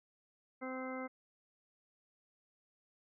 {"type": "harmonic tone", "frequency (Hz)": 259, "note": "C4", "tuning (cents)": -17, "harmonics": [1, 2, 3, 4, 5, 6, 8], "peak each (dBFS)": [-43, -44, -50, -52, -49, -54, -49], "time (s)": [0.61, 1.08], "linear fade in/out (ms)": 20, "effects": []}